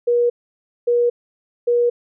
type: tone bursts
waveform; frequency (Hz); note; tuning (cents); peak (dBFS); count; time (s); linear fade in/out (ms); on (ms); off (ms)
sine; 479.6; A#4; +49; -13; 3; 0.07-1.9; 10; 230; 570
effects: none